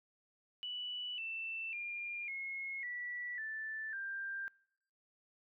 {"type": "tone with pitch steps", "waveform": "sine", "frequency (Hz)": [2960, 2668, 2404, 2167, 1952.9, 1760, 1586.2], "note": ["F#7", "E7", "D7", "C#7", "B6", "A6", "G6"], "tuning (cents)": [0, 20, 40, -40, -20, 0, 20], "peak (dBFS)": -39, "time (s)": [0.63, 4.48], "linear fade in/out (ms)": 0, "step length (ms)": 550, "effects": ["noise-tail reverb RT60 0.7 s tail -25 dB re dry"]}